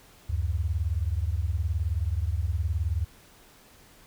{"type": "beating tone pair", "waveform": "sine", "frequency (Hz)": [73.42, 92.42], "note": ["D2", "F#2"], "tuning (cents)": [0, -1], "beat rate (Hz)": 19, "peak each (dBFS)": [-27, -28], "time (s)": [0.29, 3.05], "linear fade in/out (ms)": 10, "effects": ["pink hiss -55 dBFS RMS until 4.06 s"]}